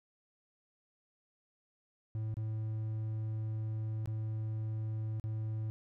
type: tone with dropouts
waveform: triangle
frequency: 109.4 Hz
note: A2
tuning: 9 cents flat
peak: -32 dBFS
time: 2.15-5.7 s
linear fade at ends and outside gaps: 0 ms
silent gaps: 2.342-2.369 / 4.058-4.074 / 5.198-5.24 s
effects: none